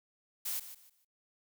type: noise with echo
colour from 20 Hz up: blue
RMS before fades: -36 dBFS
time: 0.45-0.6 s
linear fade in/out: 10 ms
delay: 150 ms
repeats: 3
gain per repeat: -12 dB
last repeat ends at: 1.05 s
effects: noise-tail reverb RT60 0.2 s tail -26 dB re dry